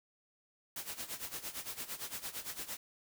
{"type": "noise with tremolo", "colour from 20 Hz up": "white", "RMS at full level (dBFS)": -40, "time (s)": [0.76, 2.77], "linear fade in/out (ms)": 2, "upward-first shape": "sine", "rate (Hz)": 8.8, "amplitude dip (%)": 80, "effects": []}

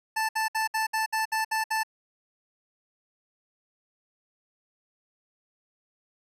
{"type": "tone bursts", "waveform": "25% pulse", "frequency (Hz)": 880, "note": "A5", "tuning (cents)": 0, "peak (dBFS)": -21, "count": 9, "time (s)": [0.16, 1.834], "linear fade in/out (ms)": 10, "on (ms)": 130, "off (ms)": 63, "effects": ["resampled to 32000 Hz"]}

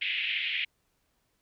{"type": "band-pass noise", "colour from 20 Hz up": "pink", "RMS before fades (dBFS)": -31, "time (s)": [0.01, 0.65], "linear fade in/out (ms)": 10, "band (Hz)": [2100, 3200], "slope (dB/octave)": 48, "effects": ["pink hiss -74 dBFS RMS until 1.41 s"]}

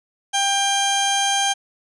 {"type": "tone pair together", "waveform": "sawtooth", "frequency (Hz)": [794, 3176], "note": ["G5", "G7"], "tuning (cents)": [22, 22], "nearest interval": "2 octaves", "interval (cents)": 2400, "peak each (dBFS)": -16, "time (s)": [0.33, 1.54], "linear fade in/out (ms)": 20, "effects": ["resampled to 24000 Hz"]}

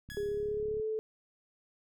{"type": "click train", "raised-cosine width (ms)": 5, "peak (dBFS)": -36, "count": 26, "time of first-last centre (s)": [0.09, 0.798], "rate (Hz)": 35.3}
{"type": "tone with exponential decay", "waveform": "sawtooth", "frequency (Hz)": 1679, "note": "G#6", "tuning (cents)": 18, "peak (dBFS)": -38, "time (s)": [0.1, 0.61], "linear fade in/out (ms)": 0, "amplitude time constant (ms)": 110}
{"type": "tone with pitch glide", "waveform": "sine", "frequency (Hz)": [409.4, 436.3], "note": ["G#4", "A4"], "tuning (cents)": [-25, -15], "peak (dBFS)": -31, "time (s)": [0.17, 0.99], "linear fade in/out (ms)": 0, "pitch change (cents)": 110, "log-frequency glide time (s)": [0.27, 0.86]}
{"effects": []}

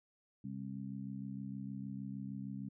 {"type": "harmonic tone", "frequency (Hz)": 66.5, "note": "C2", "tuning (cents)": 29, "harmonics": [2, 3, 4], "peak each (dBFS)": [-46, -43, -48], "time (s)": [0.44, 2.69], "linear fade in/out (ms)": 5, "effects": []}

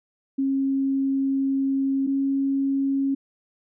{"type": "tone pair in turn", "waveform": "sine", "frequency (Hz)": [271.1, 273.5], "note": ["C#4", "C#4"], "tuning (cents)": [-38, -23], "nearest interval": "unison", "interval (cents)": 15, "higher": "second", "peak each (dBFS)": -20, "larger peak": "neither", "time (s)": [[0.38, 2.07], [2.07, 3.15]], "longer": "first", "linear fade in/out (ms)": 10, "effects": []}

